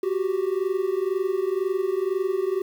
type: tone pair together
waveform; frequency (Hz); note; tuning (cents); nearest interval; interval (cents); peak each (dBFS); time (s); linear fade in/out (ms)
triangle; 369.2 / 391.2; F#4 / G4; -4 / -4; minor second; 100; -23; 0.03-2.62; 5
effects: 8-bit

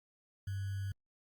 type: tone with sample-and-hold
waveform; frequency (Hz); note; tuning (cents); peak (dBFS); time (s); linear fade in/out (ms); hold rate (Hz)
sine; 98; G2; 0; -35; 0.47-0.92; 5; 1575
effects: Opus 48 kbps

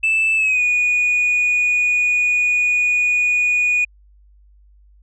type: tone with pitch glide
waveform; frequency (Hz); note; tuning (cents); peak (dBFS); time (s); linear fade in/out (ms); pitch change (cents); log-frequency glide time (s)
sine; 2637 to 2460; E7 to D#7; 0 to -20; -12; 0.03-3.85; 10; -120; 0.36-0.62
effects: tanh soft clip ceiling -12 dBFS + added 50 Hz sine -47 dBFS peak until 5.02 s

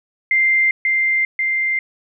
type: tone with echo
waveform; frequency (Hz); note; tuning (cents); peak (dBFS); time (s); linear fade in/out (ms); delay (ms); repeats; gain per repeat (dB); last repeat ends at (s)
sine; 2093; C7; 0; -12; 0.31-0.71; 2; 540; 2; -2; 1.79
effects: none

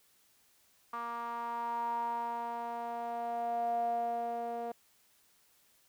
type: tone with band-pass filter sweep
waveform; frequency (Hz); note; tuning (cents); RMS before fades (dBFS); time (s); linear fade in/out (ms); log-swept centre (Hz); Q
sawtooth; 235; A#3; +14; -36; 0.93-4.72; 5; 1100 to 610; 9.3
effects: white hiss -68 dBFS RMS until 5.88 s

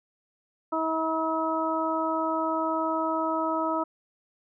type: harmonic tone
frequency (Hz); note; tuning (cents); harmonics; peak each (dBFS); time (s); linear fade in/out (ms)
321; E4; -46; 1 / 2 / 3 / 4; -30 / -30 / -30 / -30; 0.72-3.84; 10
effects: none

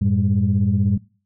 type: tone cluster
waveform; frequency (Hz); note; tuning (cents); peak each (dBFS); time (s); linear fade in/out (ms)
sine; 93.8 / 110 / 199.5; F#2 / A2 / G3; +24 / 0 / +31; -19; 0.01-0.98; 10
effects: noise-tail reverb RT60 0.4 s tail -22 dB re dry + tanh soft clip ceiling -8 dBFS

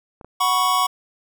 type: clicks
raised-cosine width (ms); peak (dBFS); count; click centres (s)
1; -26; 2; 0.212 / 0.246
type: chord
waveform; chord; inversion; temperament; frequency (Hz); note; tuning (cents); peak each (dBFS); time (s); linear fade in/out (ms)
square; F# suspended fourth; none; just; 740 / 986.7 / 1110; F#5 / B5 / C#6; 0 / -2 / +2; -25 / -24 / -19; 0.4-0.87; 10
effects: none

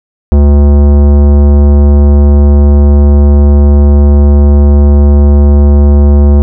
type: tone with tanh clipping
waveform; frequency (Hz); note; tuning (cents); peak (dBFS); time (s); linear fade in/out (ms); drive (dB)
sine; 71.9; D2; -36; -3; 0.32-6.42; 0; 17
effects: none

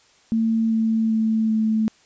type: tone with pitch steps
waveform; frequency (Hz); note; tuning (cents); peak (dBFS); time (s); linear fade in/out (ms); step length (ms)
sine; 224.9 / 223 / 221 / 219.1; A3 / A3 / A3 / A3; +38 / +23 / +8 / -7; -17; 0.32-1.88; 0; 390
effects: white hiss -56 dBFS RMS until 2.05 s + resampled to 16000 Hz

